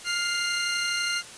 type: tone pair together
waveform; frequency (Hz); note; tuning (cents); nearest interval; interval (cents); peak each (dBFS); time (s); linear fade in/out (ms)
20% pulse; 1406 / 2093; F6 / C7; +11 / 0; perfect fifth; 689; -22 / -24; 0.04-1.23; 50
effects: white hiss -43 dBFS RMS until 1.37 s + resampled to 22050 Hz